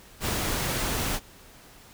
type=noise; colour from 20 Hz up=pink; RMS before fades=-28 dBFS; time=0.2-1.2 s; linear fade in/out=50 ms; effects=pink hiss -51 dBFS RMS until 1.93 s